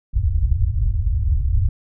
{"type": "low-pass noise", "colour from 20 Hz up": "white", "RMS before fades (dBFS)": -18, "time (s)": [0.13, 1.69], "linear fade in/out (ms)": 5, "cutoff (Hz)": 100, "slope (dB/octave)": 48, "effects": []}